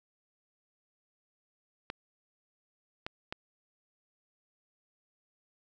clicks, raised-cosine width 0.3 ms, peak -20 dBFS, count 3, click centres 1.901 / 3.065 / 3.325 s, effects none

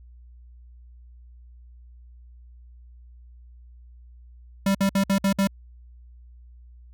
square tone bursts, 196 Hz, G3, in tune, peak -19 dBFS, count 6, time 4.66-5.473 s, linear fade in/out 5 ms, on 88 ms, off 57 ms, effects added 60 Hz sine -45 dBFS peak until 6.93 s

